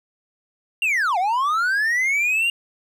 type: linear two-way sweep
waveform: triangle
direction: down then up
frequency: 2822 to 690 to 2822 Hz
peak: -16 dBFS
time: 0.82-2.5 s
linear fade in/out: 2 ms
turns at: 1.18 s
effects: none